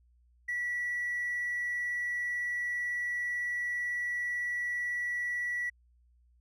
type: tone with hard clipping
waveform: sine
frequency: 1947 Hz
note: B6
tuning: 25 cents flat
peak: -31 dBFS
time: 0.48-5.7 s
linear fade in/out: 10 ms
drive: 1 dB
effects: added 60 Hz sine -62 dBFS peak until 6.4 s